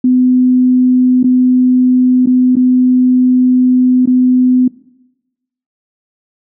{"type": "tone with dropouts", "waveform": "sine", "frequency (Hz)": 252.7, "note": "B3", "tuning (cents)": 40, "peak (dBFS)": -6, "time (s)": [0.04, 4.68], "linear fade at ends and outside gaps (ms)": 5, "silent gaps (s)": [[1.231, 1.241], [2.26, 2.27], [2.556, 2.566], [4.058, 4.073]], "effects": ["noise-tail reverb RT60 1.0 s tail -20 dB re dry"]}